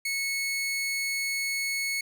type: tone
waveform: sawtooth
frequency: 2200 Hz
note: C#7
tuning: 14 cents flat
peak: -24 dBFS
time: 0.05-2.01 s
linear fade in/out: 5 ms
effects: none